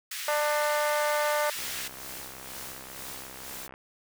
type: high-pass noise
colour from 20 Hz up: pink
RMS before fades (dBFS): -36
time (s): 0.11-1.88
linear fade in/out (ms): 5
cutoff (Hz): 1600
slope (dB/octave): 24
type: harmonic tone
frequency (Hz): 297.7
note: D4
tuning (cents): +24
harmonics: 2 / 3 / 4 / 5 / 6 / 7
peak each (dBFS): -27 / -31 / -33 / -35 / -37 / -38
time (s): 0.28-1.5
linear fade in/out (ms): 2
type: noise with tremolo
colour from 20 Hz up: white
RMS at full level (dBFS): -40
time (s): 1.54-3.68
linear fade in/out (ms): 20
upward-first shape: sine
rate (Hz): 2.1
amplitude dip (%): 50
type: click train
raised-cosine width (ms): 0.5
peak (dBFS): -29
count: 142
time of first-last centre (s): 1.59-3.739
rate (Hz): 65.6
effects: none